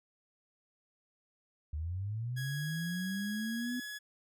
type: linear sweep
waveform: sine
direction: up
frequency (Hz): 72.2 to 251.8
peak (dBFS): -34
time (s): 1.73-3.8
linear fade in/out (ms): 5
type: tone with pitch glide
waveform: sawtooth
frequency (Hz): 1661.2 to 1688.3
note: G#6 to G#6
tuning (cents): 0 to +28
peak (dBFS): -37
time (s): 2.36-3.99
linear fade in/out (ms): 20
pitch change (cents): +28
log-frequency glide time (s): 3.57-3.71
effects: none